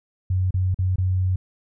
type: tone with dropouts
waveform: sine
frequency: 92.7 Hz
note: F#2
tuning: 4 cents sharp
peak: -18 dBFS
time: 0.3-1.36 s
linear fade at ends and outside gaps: 5 ms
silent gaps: 0.508-0.541 / 0.745-0.788 / 0.959-0.982 s
effects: none